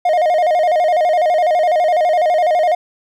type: tone with vibrato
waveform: triangle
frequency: 666 Hz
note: E5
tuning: 18 cents sharp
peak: -9 dBFS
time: 0.05-2.75 s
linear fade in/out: 5 ms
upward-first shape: square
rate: 12 Hz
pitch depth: 120 cents each way
effects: none